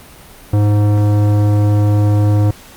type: tone with tanh clipping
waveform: sine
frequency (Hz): 103.83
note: G#2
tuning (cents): 0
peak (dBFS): -11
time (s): 0.53-2.51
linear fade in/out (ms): 5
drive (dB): 16
effects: pink hiss -39 dBFS RMS until 2.76 s + Opus 48 kbps